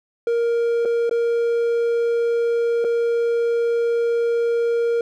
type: tone with dropouts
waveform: triangle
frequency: 467.9 Hz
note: A#4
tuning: 6 cents sharp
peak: -15 dBFS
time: 0.27-5.01 s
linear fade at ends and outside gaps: 2 ms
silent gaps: 0.851-0.855 / 1.095-1.111 / 2.843-2.847 s
effects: none